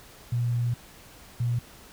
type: tone pair in turn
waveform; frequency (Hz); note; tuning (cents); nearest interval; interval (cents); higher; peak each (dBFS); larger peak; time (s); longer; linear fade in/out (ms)
sine; 120 / 120; B2 / B2; -49 / -49; unison; 0; neither; -23; neither; 0.32-0.74 / 1.4-1.59; first; 5
effects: pink hiss -50 dBFS RMS until 1.92 s